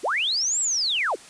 sine linear two-way sweep, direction up then down, 255.5 to 7830 to 255.5 Hz, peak -21 dBFS, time 0.03-1.16 s, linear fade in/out 20 ms, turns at 0.6 s, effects white hiss -46 dBFS RMS until 1.29 s + resampled to 22050 Hz

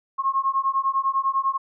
sine beating tone pair, 1075 / 1085 Hz, C6 / C#6, +47 / -37 cents, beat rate 10 Hz, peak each -23 dBFS, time 0.18-1.58 s, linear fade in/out 20 ms, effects none

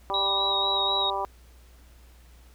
harmonic tone, 196.4 Hz, G3, 4 cents sharp, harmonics 2 / 3 / 4 / 5 / 6, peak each -35 / -35 / -31 / -30 / -35 dBFS, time 0.1-1.25 s, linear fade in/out 0 ms
sine tone with vibrato, 3824 Hz, A#7, 43 cents sharp, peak -24 dBFS, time 0.14-1.1 s, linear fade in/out 2 ms, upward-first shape sine, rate 4 Hz, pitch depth 28 cents each way
effects added 60 Hz sine -50 dBFS peak until 2.54 s + pink hiss -59 dBFS RMS until 2.54 s

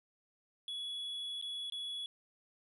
triangle tone with dropouts, 3383 Hz, G#7, 31 cents sharp, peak -37 dBFS, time 0.68-2.06 s, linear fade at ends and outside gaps 1 ms, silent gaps 1.414-1.424 / 1.7-1.722 s, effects resampled to 32000 Hz

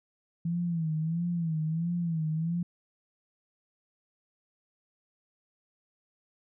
sine tone with vibrato, 164.81 Hz, E3, in tune, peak -27 dBFS, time 0.45-2.63 s, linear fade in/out 5 ms, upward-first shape sine, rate 1.5 Hz, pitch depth 97 cents each way, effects none

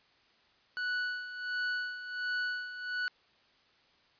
45% pulse tone with tremolo, 1480 Hz, F#6, in tune, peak -30 dBFS, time 0.77-3.08 s, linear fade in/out 0 ms, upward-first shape sine, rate 1.4 Hz, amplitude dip 70%, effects white hiss -66 dBFS RMS until 4.19 s + resampled to 11025 Hz

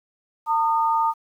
sine tone pair together, 906 / 1227.9 Hz, A#5 / D#6, -50 / -23 cents, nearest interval perfect fourth, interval 527 cents, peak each -19 / -23 dBFS, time 0.46-1.14 s, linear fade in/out 50 ms, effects 9-bit

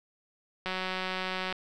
click train, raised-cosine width 0.3 ms, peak -17 dBFS, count 162, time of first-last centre 0.66-1.526 s, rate 186 Hz, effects none

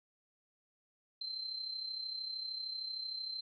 sine tone with amplitude modulation, 4109 Hz, C8, 32 cents flat, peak -36 dBFS, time 1.21-3.41 s, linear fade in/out 5 ms, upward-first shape sine, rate 33.1 Hz, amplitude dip 55%, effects none

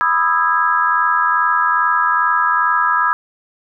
sine chord, E major seventh, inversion second, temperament just, 988.9 / 1236.1 / 1318.5 / 1648.1 Hz, B5 / D#6 / E6 / G#6, +2 / -12 / 0 / -14 cents, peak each -18 dBFS, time 0.01-3.13 s, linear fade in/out 0 ms, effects none

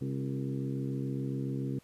harmonic tone with a mistuned harmonic, 67.1 Hz, C2, 44 cents sharp, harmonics 2 / 3 / 4 / 5 / 6 / 7, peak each -34 / -40 / -37 / -42 / -46 / -47 dBFS, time 0.01-1.79 s, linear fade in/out 5 ms, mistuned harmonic 5, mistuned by +36 cents, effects pink hiss -63 dBFS RMS until 1.83 s + resampled to 32000 Hz

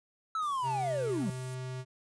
triangle linear sweep, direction down, 1328 to 164.7 Hz, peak -28 dBFS, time 0.35-1.3 s, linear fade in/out 2 ms
white band-stop noise, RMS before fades -48 dBFS, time 0.42-1.55 s, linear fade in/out 5 ms, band 300 to 8400 Hz, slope 12 dB/octave
square tone with pitch glide, 132.1 to 128.56 Hz, C3 to C3, +17 to -30 cents, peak -37 dBFS, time 0.62-1.85 s, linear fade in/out 50 ms, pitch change -47 cents, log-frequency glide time 0.89-1.03 s
effects resampled to 22050 Hz

